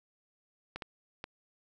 clicks, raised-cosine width 0.3 ms, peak -23 dBFS, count 3, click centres 0.76 / 0.822 / 1.241 s, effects none

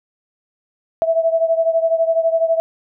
sine beating tone pair, 654 / 666 Hz, E5 / E5, -14 / +18 cents, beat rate 12 Hz, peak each -15 / -19 dBFS, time 1.02-2.6 s, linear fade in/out 0 ms, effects none

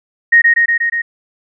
sine tone with echo, 1866 Hz, A#6, 1 cent sharp, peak -4 dBFS, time 0.32-0.42 s, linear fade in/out 10 ms, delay 120 ms, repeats 5, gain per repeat -2 dB, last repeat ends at 1.02 s, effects none

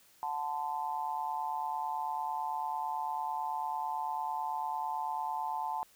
sine tone with amplitude modulation, 880 Hz, A5, in tune, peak -28 dBFS, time 0.23-5.83 s, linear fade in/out 0 ms, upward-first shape sine, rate 149 Hz, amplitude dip 100%, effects white hiss -63 dBFS RMS until 5.95 s

